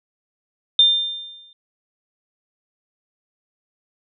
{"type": "tone with exponential decay", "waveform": "sine", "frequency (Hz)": 3600, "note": "A7", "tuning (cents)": 39, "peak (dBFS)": -8, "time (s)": [0.79, 1.53], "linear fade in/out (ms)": 2, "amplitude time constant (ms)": 160, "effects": []}